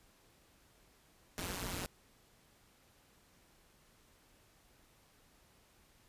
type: noise with amplitude modulation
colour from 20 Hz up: pink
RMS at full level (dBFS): -37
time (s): 1.38-1.86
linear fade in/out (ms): 0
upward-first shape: sine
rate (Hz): 182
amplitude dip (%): 90
effects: pink hiss -67 dBFS RMS until 6.08 s + resampled to 32000 Hz